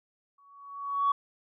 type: tone with exponential growth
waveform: sine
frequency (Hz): 1124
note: C#6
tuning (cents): +24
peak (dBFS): -19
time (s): 0.38-1.12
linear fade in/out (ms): 5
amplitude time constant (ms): 160
effects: tanh soft clip ceiling -18 dBFS